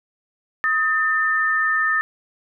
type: tone pair together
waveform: sine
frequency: 1260 / 1792.3 Hz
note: D#6 / A6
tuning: +21 / +31 cents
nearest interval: tritone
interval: 610 cents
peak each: -22 / -18 dBFS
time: 0.64-2.01 s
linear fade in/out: 0 ms
effects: none